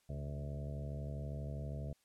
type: harmonic tone with a mistuned harmonic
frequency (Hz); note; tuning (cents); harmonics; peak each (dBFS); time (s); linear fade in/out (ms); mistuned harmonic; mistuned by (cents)
72.4; D2; -24; 1 / 2 / 3 / 4 / 5 / 6 / 7 / 8 / 9; -43 / -42 / -51 / -57 / -60 / -57 / -56 / -56 / -53; 0.09-1.93; 5; 2; -60
effects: white hiss -75 dBFS RMS until 2.04 s + low-pass 11000 Hz 12 dB/octave